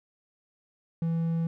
triangle tone, 165.4 Hz, E3, 6 cents sharp, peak -23 dBFS, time 1.02-1.47 s, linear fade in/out 2 ms, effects none

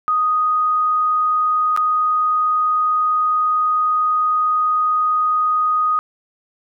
sine tone with dropouts, 1244.5 Hz, D#6, in tune, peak -14 dBFS, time 0.08-5.99 s, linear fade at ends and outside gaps 0 ms, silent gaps 1.764-1.774 s, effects none

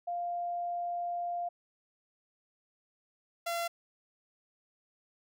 sine / sawtooth tone pair in turn, 698.5 / 682.5 Hz, F5 / F5, 0 / -40 cents, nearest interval unison, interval 40 cents, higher first, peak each -32 / -28 dBFS, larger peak second, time 0.07-1.49 / 3.46-3.68 s, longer first, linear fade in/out 10 ms, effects none

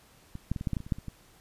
clicks, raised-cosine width 5 ms, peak -26 / -15 / -22 / -23 / -16 / -17 / -18 / -28 / -30 / -14 / -29 / -25 dBFS, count 12, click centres 0.354 / 0.516 / 0.562 / 0.611 / 0.672 / 0.733 / 0.768 / 0.804 / 0.865 / 0.922 / 0.985 / 1.083 s, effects pink hiss -59 dBFS RMS until 1.4 s + resampled to 32000 Hz

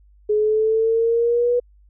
sine exponential sweep, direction up, 420.2 to 489.3 Hz, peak -15 dBFS, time 0.29-1.6 s, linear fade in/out 10 ms, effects added 50 Hz sine -49 dBFS peak until 1.89 s

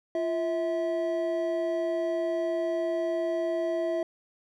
triangle tone pair together, 344.3 / 650 Hz, F4 / E5, -25 / -24 cents, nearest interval major seventh, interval 1101 cents, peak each -28 / -26 dBFS, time 0.15-4.03 s, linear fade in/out 2 ms, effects none

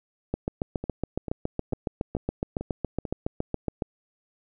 two click trains, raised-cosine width 2 ms, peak -13 / -19 dBFS, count 26 / 6, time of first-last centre 0.34-3.822 / 0.84-3.052 s, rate 7.18 / 2.26 Hz, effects none

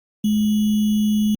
sine tone with sample-and-hold, 211.6 Hz, G#3, 33 cents sharp, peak -15 dBFS, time 0.24-1.35 s, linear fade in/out 5 ms, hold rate 3150 Hz, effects Opus 48 kbps

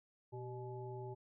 harmonic tone with a mistuned harmonic, 121.9 Hz, B2, 22 cents flat, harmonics 1 / 3 / 5 / 7, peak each -46 / -47 / -57 / -52 dBFS, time 0.32-1.15 s, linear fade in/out 20 ms, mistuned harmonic 3, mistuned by +87 cents, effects none

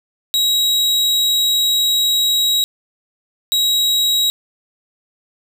40% pulse tone pair in turn, 3836 / 3836 Hz, A#7 / A#7, +49 / +49 cents, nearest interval unison, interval 0 cents, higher neither, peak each -12 dBFS, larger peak neither, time 0.34-2.64 / 3.52-4.3 s, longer first, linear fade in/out 0 ms, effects none

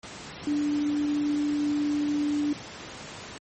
sine tone in noise, 293.7 Hz, D4, in tune, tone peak -23 dBFS, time 0.47-2.53 s, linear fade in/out 2 ms, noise pink, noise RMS -40 dBFS, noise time 0.03-3.38 s, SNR +14 dB, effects high-pass 100 Hz 12 dB/octave + MP3 32 kbps

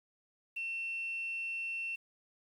sine tone with quantisation, 2700 Hz, E7, 41 cents sharp, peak -35 dBFS, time 0.56-1.96 s, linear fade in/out 10 ms, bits 10, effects none

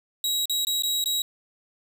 sawtooth tone with dropouts, 3845 Hz, B7, 47 cents flat, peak -20 dBFS, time 0.24-1.22 s, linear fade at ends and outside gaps 2 ms, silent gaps 0.456-0.496 / 0.65-0.669 / 0.823-0.834 / 1.041-1.058 s, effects none

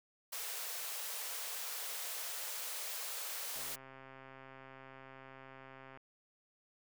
white high-pass noise, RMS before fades -42 dBFS, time 0.32-3.76 s, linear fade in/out 10 ms, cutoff 430 Hz, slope 96 dB/octave
click train, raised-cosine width 0.5 ms, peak -38 dBFS, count 322, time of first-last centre 3.56-5.974 s, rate 133 Hz
effects none

